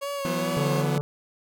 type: tone with vibrato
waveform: 30% pulse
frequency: 554.4 Hz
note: C#5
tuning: in tune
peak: -26 dBFS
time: 0.01-0.83 s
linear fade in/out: 20 ms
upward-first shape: sine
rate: 2.4 Hz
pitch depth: 42 cents each way
type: chord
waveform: sawtooth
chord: E suspended second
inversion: none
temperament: equal with one note detuned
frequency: 168.18 / 185 / 246.9 Hz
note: E3 / F#3 / B3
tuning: +35 / 0 / 0 cents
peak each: -26 / -29 / -27 dBFS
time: 0.25-0.98 s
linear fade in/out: 0 ms
type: harmonic tone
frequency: 145.4 Hz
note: D3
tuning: 17 cents flat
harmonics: 1 / 3 / 4 / 5 / 6 / 7 / 8 / 9 / 10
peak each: -25 / -31 / -38 / -47 / -42 / -50 / -43 / -49 / -53 dBFS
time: 0.57-1.01 s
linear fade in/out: 0 ms
effects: none

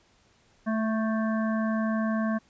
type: harmonic tone with a mistuned harmonic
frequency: 220 Hz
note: A3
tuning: in tune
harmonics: 1 / 3 / 5 / 7 / 8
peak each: -25 / -33 / -36 / -38 / -43 dBFS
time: 0.66-2.39 s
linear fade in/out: 20 ms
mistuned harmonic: 7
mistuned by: +30 cents
effects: pink hiss -63 dBFS RMS until 2.49 s + resampled to 16000 Hz

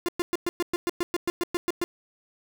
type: tone bursts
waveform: 45% pulse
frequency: 349.2 Hz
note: F4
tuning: in tune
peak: -23 dBFS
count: 14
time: 0.06-1.84 s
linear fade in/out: 0 ms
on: 25 ms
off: 110 ms
effects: none

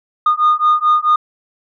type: beating tone pair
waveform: sine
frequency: 1223 / 1227.6 Hz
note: D#6 / D#6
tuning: -30 / -24 cents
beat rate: 4.6 Hz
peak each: -12 dBFS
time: 0.26-1.16 s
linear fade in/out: 5 ms
effects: tanh soft clip ceiling -6 dBFS

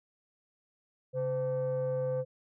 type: tone pair together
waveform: sine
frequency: 136 / 512.5 Hz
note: C#3 / C5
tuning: -33 / -36 cents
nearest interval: octave + major seventh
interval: 2297 cents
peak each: -33 / -28 dBFS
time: 1.13-2.25 s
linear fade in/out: 50 ms
effects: tanh soft clip ceiling -26 dBFS

